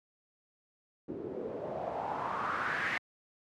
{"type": "noise with low-pass filter sweep", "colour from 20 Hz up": "white", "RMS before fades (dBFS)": -36, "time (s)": [1.08, 2.98], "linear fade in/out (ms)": 5, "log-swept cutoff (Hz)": [330, 2000], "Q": 4.1, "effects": ["high-pass 100 Hz 12 dB/octave"]}